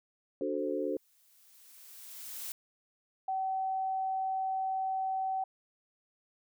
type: chord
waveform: sine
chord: D dominant seventh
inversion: none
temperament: equal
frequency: 293.7 / 370 / 440 / 523.3 Hz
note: D4 / F#4 / A4 / C5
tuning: 0 / 0 / 0 / 0 cents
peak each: -36 dBFS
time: 0.41-0.97 s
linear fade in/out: 2 ms
type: noise with exponential growth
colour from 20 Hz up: blue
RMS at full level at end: -39 dBFS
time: 0.58-2.52 s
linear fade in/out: 2 ms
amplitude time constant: 420 ms
type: tone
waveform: sine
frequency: 763 Hz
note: G5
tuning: 47 cents flat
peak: -30 dBFS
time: 3.28-5.44 s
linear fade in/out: 5 ms
effects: none